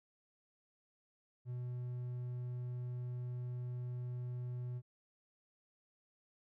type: tone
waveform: triangle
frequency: 123.47 Hz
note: B2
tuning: in tune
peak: -37 dBFS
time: 1.45-4.82 s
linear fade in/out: 50 ms
effects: none